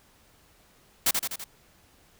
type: noise with echo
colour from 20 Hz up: white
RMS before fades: -22 dBFS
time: 1.06-1.11 s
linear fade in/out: 5 ms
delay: 83 ms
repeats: 4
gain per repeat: -4 dB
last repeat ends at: 1.442 s
effects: pink hiss -60 dBFS RMS until 2.19 s